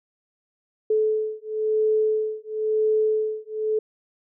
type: beating tone pair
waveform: sine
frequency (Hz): 432.4 / 433.38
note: A4 / A4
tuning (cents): -30 / -26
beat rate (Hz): 0.98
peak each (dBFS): -23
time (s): 0.9-3.79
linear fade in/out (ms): 5
effects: none